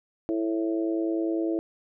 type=harmonic tone; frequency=110 Hz; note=A2; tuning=in tune; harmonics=3 / 4 / 5 / 6; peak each=-25 / -34 / -35 / -37 dBFS; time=0.29-1.59 s; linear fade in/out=0 ms; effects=none